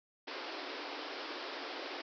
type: band-pass noise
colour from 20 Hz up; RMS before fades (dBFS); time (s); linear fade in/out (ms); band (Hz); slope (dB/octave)
pink; -43; 0.27-2.02; 10; 270 to 5300; 96
effects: none